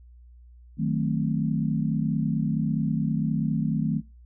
sine chord, D# diminished seventh, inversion none, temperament equal, 155.56 / 185 / 220 / 261.6 Hz, D#3 / F#3 / A3 / C4, 0 / 0 / 0 / 0 cents, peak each -26 / -30 / -27 / -32 dBFS, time 0.77-4.02 s, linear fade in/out 50 ms, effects noise-tail reverb RT60 0.3 s tail -26 dB re dry + added 60 Hz sine -47 dBFS peak until 4.25 s

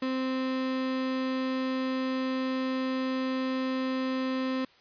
35% pulse tone, 260.5 Hz, C4, 7 cents flat, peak -26 dBFS, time 0.02-4.65 s, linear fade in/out 5 ms, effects white hiss -59 dBFS RMS until 4.8 s + resampled to 11025 Hz

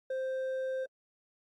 sine tone with hard clipping, 523.3 Hz, C5, in tune, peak -33 dBFS, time 0.1-0.86 s, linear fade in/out 5 ms, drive 4 dB, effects AAC 64 kbps

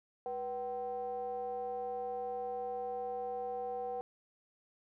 triangle ring-modulated tone, 138.59 Hz, C#3, in tune, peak -31 dBFS, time 0.26-4.01 s, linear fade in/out 0 ms, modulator 626 Hz, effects none

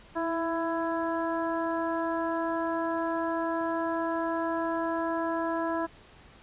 harmonic tone with a mistuned harmonic, 332.3 Hz, E4, 14 cents sharp, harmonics 1 / 2 / 3 / 4 / 5, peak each -31 / -32 / -33 / -39 / -39 dBFS, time 0.15-5.87 s, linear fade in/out 20 ms, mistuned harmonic 1, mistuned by -26 cents, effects pink hiss -54 dBFS RMS until 6.42 s + resampled to 8000 Hz

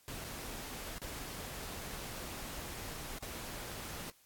pink noise with dropouts, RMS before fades -44 dBFS, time 0.08-4.1 s, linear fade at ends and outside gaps 0 ms, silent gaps 0.241-0.246 / 0.983-1.017 / 3.185-3.225 s, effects white hiss -66 dBFS RMS until 4.25 s + AAC 64 kbps

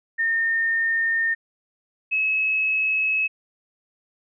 sine tone pair in turn, 1823 / 2577 Hz, A#6 / E7, -39 / -40 cents, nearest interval tritone, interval 599 cents, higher second, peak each -19 dBFS, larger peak neither, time 0.18-1.35 / 2.11-3.28 s, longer neither, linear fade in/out 20 ms, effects none

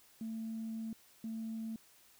sine tone bursts at uneven times, 223.2 Hz, A3, 25 cents sharp, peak -37 dBFS, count 2, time 0.21-0.93 / 1.24-1.76 s, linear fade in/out 2 ms, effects tanh soft clip ceiling -34 dBFS + white hiss -64 dBFS RMS until 2.19 s

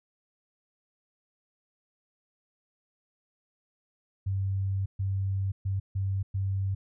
sine tone bursts at uneven times, 97 Hz, G2, 18 cents flat, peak -26 dBFS, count 5, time 4.26-4.86 / 4.99-5.52 / 5.65-5.8 / 5.95-6.23 / 6.34-6.75 s, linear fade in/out 10 ms, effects none

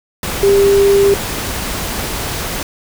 sine tone in noise, 398.1 Hz, G4, 27 cents sharp, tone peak -7 dBFS, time 0.43-1.14 s, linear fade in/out 2 ms, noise pink, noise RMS -21 dBFS, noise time 0.23-2.63 s, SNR +11 dB, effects none

